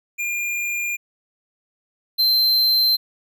square tone pair in turn, 2407 / 4112 Hz, D7 / C8, +42 / -31 cents, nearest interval major sixth, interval 927 cents, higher second, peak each -23 / -15 dBFS, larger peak second, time 0.18-0.97 / 2.18-2.97 s, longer neither, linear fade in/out 20 ms, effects none

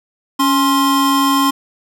square tone pair together, 277.2 / 1055.4 Hz, C#4 / C6, 0 / +15 cents, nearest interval octave + major seventh, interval 2315 cents, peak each -15 dBFS, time 0.39-1.51 s, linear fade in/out 10 ms, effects none

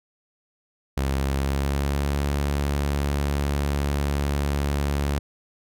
sawtooth tone with pitch glide, 68 to 71.26 Hz, C#2 to C#2, -33 to +48 cents, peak -18 dBFS, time 0.97-5.19 s, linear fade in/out 5 ms, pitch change +81 cents, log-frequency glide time 1.19-2.2 s, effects none

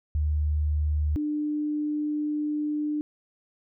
sine tone pair in turn, 75.3 / 299.2 Hz, D2 / D4, +44 / +32 cents, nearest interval 2 octaves, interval 2388 cents, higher second, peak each -22 / -25 dBFS, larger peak first, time 0.15-1.16 / 1.16-3.01 s, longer second, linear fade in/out 0 ms, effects none

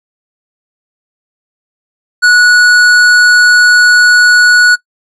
sine tone with tanh clipping, 1466 Hz, F#6, 16 cents flat, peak -5 dBFS, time 2.22-4.76 s, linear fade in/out 20 ms, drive 14 dB, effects noise-tail reverb RT60 0.1 s tail -19 dB re dry + low-pass 10000 Hz 12 dB/octave

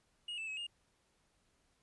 triangle tone with pitch steps, 2872 / 2641 / 2563 / 2834 Hz, F7 / E7 / E7 / F7, +48 / +3 / -49 / +25 cents, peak -38 dBFS, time 0.28-0.668 s, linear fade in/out 5 ms, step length 97 ms, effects pink hiss -75 dBFS RMS until 1.82 s + resampled to 24000 Hz

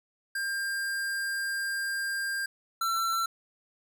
square tone pair in turn, 1598 / 1346.9 Hz, G6 / E6, +33 / +37 cents, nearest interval minor third, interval 296 cents, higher first, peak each -30 / -27 dBFS, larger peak second, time 0.35-2.46 / 2.81-3.26 s, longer first, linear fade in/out 5 ms, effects none

